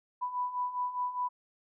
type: beating tone pair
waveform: sine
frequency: 987.8 / 992.7 Hz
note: B5 / B5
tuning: 0 / +9 cents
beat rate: 4.9 Hz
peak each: -37 / -32 dBFS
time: 0.21-1.29 s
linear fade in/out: 20 ms
effects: none